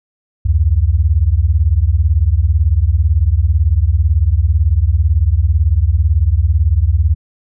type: beating tone pair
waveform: sine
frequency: 69.3 / 87.3 Hz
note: C#2 / F2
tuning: 0 / 0 cents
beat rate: 18 Hz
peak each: -12 dBFS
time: 0.45-7.15 s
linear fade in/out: 10 ms
effects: none